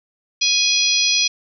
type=harmonic tone; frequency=830.6 Hz; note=G#5; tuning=in tune; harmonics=3 / 4 / 5 / 6 / 7; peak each=-21 / -21 / -21 / -21 / -21 dBFS; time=0.41-1.28 s; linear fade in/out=10 ms; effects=none